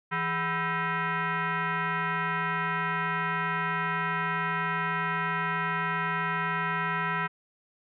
sine tone with frequency modulation, 164.81 Hz, E3, in tune, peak -26 dBFS, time 0.11-7.28 s, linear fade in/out 20 ms, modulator 578 Hz, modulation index 3.4, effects none

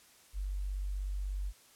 sine tone, 48.21 Hz, G1, 28 cents flat, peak -33 dBFS, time 0.33-1.53 s, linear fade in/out 50 ms, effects white hiss -61 dBFS RMS until 1.75 s + low-pass 12000 Hz 12 dB/octave

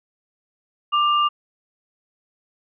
sine tone pair together, 1184.4 / 2817 Hz, D6 / F7, +14 / +14 cents, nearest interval octave + minor third, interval 1500 cents, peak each -16 / -24 dBFS, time 0.92-1.29 s, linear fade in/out 20 ms, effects none

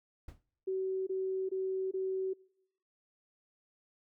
brown noise with exponential decay, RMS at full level -42 dBFS, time 0.28-0.43 s, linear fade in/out 5 ms, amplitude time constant 32 ms
sine tone bursts, 379.1 Hz, F#4, 42 cents sharp, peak -31 dBFS, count 4, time 0.67-2.336 s, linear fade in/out 10 ms, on 400 ms, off 22 ms
effects noise-tail reverb RT60 0.9 s tail -26 dB re dry

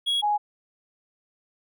triangle / sine tone pair in turn, 3322 / 832.7 Hz, G#7 / G#5, 0 / +4 cents, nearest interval 2 octaves, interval 2396 cents, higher first, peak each -20 dBFS, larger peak neither, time 0.06-0.22 / 0.22-0.38 s, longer neither, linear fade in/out 20 ms, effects none

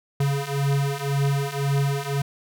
square beating tone pair, 138.8 / 140.7 Hz, C#3 / C#3, +3 / +26 cents, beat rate 1.9 Hz, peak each -26 / -24 dBFS, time 0.2-2.22 s, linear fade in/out 5 ms, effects none

